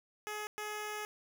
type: tone bursts at uneven times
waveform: 10% pulse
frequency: 422.2 Hz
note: G#4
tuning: 29 cents sharp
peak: -30 dBFS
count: 2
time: 0.27-0.47 / 0.58-1.05 s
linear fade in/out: 0 ms
effects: none